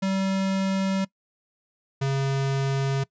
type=tone pair in turn; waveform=square; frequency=192.5 / 136.49 Hz; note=G3 / C#3; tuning=-31 / -26 cents; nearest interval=tritone; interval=595 cents; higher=first; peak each=-23 dBFS; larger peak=neither; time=0.02-1.05 / 2.01-3.04 s; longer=neither; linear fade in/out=10 ms; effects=noise-tail reverb RT60 0.1 s tail -22 dB re dry + resampled to 16000 Hz